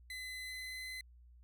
30% pulse tone with pitch glide, 2025 to 2037 Hz, B6 to C7, +43 to -47 cents, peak -40 dBFS, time 0.1-1.01 s, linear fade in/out 2 ms, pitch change +10 cents, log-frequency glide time 0.45-0.89 s, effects added 60 Hz sine -57 dBFS peak until 1.43 s

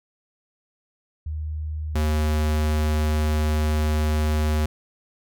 sine / square tone pair in turn, 77 / 76.51 Hz, D#2 / D#2, -17 / -29 cents, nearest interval unison, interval 12 cents, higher first, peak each -26 / -20 dBFS, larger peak second, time 1.26-1.95 / 1.95-4.66 s, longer second, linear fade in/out 5 ms, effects none

